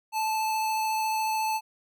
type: tone with vibrato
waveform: square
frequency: 874 Hz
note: A5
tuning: 12 cents flat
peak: -26 dBFS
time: 0.12-1.61 s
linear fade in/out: 50 ms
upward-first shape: triangle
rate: 14 Hz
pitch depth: 10 cents each way
effects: none